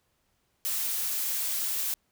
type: noise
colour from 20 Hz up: blue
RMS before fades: -30 dBFS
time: 0.65-1.94 s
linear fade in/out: 0 ms
effects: pink hiss -73 dBFS RMS until 2.11 s